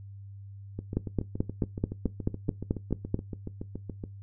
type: two click trains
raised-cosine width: 3 ms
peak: -22 / -13 dBFS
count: 24 / 11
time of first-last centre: 0.79-4.039 / 0.97-3.144 s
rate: 7.08 / 4.6 Hz
effects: noise-tail reverb RT60 0.2 s tail -19 dB re dry + added 99 Hz sine -42 dBFS peak until 4.22 s